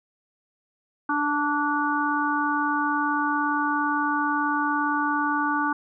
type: harmonic tone with a mistuned harmonic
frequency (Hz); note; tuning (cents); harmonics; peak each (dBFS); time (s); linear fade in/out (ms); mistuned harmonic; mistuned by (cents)
293.7; D4; 0; 1 / 3 / 4 / 5; -27 / -27 / -27 / -27; 1.09-5.73; 5; 4; -27
effects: none